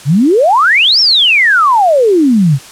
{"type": "exponential two-way sweep", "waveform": "sine", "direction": "up then down", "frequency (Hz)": [127.1, 5570, 127.1], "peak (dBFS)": -5, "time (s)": [0.05, 2.59], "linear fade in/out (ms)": 50, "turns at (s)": 1, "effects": ["white hiss -33 dBFS RMS until 2.71 s", "low-pass 9000 Hz 12 dB/octave"]}